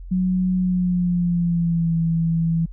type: tone with pitch glide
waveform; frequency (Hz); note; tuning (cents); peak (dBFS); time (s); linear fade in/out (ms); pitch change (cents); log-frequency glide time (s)
sine; 184 to 164.87; F#3 to E3; -9 to +1; -17; 0.11-2.66; 10; -190; 0.57-1.96
effects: added 43 Hz sine -33 dBFS peak until 2.72 s